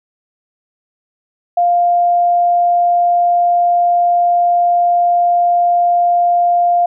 sine tone, 700 Hz, F5, 4 cents sharp, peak -9 dBFS, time 1.57-6.86 s, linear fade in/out 5 ms, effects none

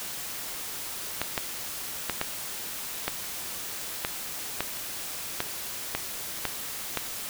clicks, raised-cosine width 0.3 ms, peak -10 dBFS, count 11, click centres 1.216 / 1.378 / 2.097 / 2.214 / 3.08 / 4.049 / 4.606 / 5.404 / 5.95 / 6.453 / 6.973 s, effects white hiss -36 dBFS RMS until 7.29 s

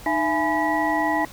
sine tone cluster, 308.4 / 670 / 839 / 997 / 1935 Hz, D#4 / E5 / G#5 / B5 / B6, -15 / +28 / +17 / +16 / -36 cents, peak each -25 / -27 / -24 / -28 / -26 dBFS, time 0.06-1.25 s, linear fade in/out 2 ms, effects pink hiss -43 dBFS RMS until 1.32 s

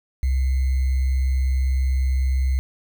sine tone with sample-and-hold, 65.41 Hz, C2, in tune, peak -17 dBFS, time 0.23-2.59 s, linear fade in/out 0 ms, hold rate 2100 Hz, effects none

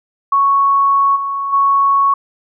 sine tone with level steps, 1108.7 Hz, C#6, in tune, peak -9 / -17 / -9 dBFS, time 0.32-2.14 s, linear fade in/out 5 ms, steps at 1.15 / 1.52 s, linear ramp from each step 20 ms, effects none

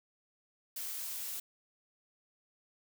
blue noise, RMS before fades -40 dBFS, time 0.76-1.4 s, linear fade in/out 5 ms, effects none

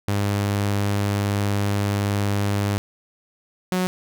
sawtooth tone pair in turn, 101.3 / 183.44 Hz, G#2 / F#3, -43 / -15 cents, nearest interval minor seventh, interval 1028 cents, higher second, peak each -16 dBFS, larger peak neither, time 0.08-2.78 / 3.72-3.87 s, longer first, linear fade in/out 0 ms, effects none

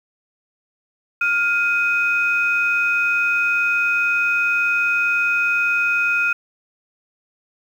sine tone pair together, 1408.1 / 2509 Hz, F6 / D#7, +14 / +14 cents, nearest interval minor seventh, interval 1000 cents, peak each -18 dBFS, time 1.21-6.33 s, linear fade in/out 5 ms, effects tanh soft clip ceiling -8 dBFS + 8-bit

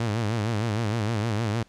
sawtooth tone with vibrato, 110 Hz, A2, in tune, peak -20 dBFS, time 0-1.63 s, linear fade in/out 5 ms, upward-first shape sine, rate 6.5 Hz, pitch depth 130 cents each way, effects pink hiss -59 dBFS RMS until 1.68 s + low-pass 7000 Hz 12 dB/octave

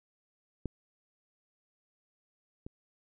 clicks, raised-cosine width 3 ms, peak -21 / -29 dBFS, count 2, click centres 0.657 / 2.665 s, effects none

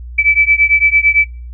sine beating tone pair, 2305 / 2313.9 Hz, D7 / D7, -33 / -26 cents, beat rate 8.9 Hz, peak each -11 dBFS, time 0.18-1.25 s, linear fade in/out 10 ms, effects noise-tail reverb RT60 0.4 s tail -25 dB re dry + added 60 Hz sine -26 dBFS peak until 1.53 s

